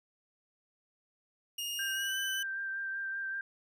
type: tone with pitch glide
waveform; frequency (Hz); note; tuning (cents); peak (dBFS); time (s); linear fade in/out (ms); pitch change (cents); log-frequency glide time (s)
sawtooth; 2844 to 3003; F7 to F#7; +31 to +25; -32; 1.58-2.43; 5; +94; 1.91-2.15
type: tone with vibrato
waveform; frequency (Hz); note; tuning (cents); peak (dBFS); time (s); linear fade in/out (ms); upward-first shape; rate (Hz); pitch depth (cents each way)
sine; 1577; G6; +10; -34; 1.79-3.41; 2; sine; 5.2; 17
effects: none